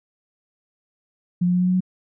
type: tone with pitch steps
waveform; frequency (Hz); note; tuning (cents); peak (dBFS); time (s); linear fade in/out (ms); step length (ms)
sine; 177 / 178.44 / 179.89 / 181.35 / 182.82 / 184.3; F3 / F3 / F#3 / F#3 / F#3 / F#3; +23 / +38 / -48 / -34 / -20 / -7; -16; 1.41-1.806; 10; 66
effects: none